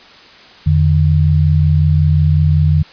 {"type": "tone pair together", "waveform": "sine", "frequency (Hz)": [85.7, 151.16], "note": ["F2", "D#3"], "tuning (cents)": [-32, -50], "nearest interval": "minor seventh", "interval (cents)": 982, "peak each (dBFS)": -11, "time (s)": [0.66, 2.83], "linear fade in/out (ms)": 10, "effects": ["white hiss -40 dBFS RMS until 2.92 s", "resampled to 11025 Hz"]}